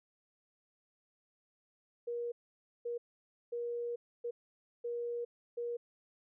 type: tone bursts at uneven times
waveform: sine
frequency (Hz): 475.6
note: A#4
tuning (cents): +35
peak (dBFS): -35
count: 6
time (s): 2.07-2.32 / 2.85-2.98 / 3.52-3.96 / 4.24-4.31 / 4.84-5.25 / 5.57-5.77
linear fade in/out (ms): 10
effects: none